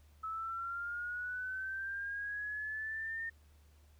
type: linear sweep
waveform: sine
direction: up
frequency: 1295 to 1829 Hz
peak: -37 dBFS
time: 0.23-3.3 s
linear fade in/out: 10 ms
effects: added 74 Hz sine -60 dBFS peak until 3.99 s + pink hiss -71 dBFS RMS until 3.99 s